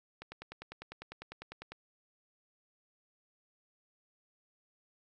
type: click train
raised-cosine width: 0.3 ms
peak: -29 dBFS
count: 16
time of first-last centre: 0.22-1.72 s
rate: 10 Hz
effects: none